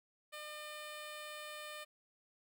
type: tone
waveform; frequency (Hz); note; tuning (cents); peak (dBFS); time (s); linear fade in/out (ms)
10% pulse; 603; D5; +46; -37; 0.32-1.85; 20
effects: none